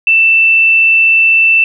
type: tone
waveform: sine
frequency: 2664 Hz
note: E7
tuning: 18 cents sharp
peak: -5 dBFS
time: 0.07-1.64 s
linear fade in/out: 2 ms
effects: none